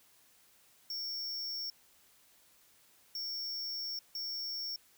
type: tone bursts at uneven times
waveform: square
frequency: 5470 Hz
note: F8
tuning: 37 cents flat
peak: -37 dBFS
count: 3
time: 0.9-1.7 / 3.15-3.99 / 4.15-4.76 s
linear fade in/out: 2 ms
effects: white hiss -65 dBFS RMS until 4.97 s